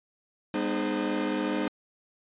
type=tone cluster; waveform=45% pulse; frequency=202.4 / 247.2 / 304.7 / 419.7 / 524 Hz; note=G#3 / B3 / D#4 / G#4 / C5; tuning=-44 / +2 / -36 / +18 / +2 cents; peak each=-34 / -34 / -30 / -36 / -35 dBFS; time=0.54-1.68 s; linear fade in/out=2 ms; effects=resampled to 8000 Hz